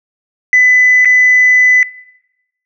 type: tone with dropouts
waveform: sine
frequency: 2002 Hz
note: B6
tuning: 23 cents sharp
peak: -3 dBFS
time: 0.53-1.83 s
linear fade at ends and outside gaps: 1 ms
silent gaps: 1.048-1.055 s
effects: noise-tail reverb RT60 0.9 s tail -22 dB re dry + tanh soft clip ceiling -1 dBFS